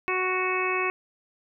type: harmonic tone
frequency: 370 Hz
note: F#4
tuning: in tune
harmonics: 1 / 2 / 3 / 4 / 5 / 6 / 7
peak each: -29 / -36 / -29 / -38 / -35 / -31 / -30 dBFS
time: 0.08-0.9 s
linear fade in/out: 0 ms
effects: none